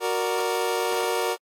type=chord; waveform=25% pulse; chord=Gb augmented; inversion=none; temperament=equal; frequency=370 / 466.2 / 587.3 Hz; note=Gb4 / Bb4 / D5; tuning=0 / 0 / 0 cents; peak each=-24 / -22 / -28 dBFS; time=0-1.37 s; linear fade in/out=50 ms; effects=AAC 48 kbps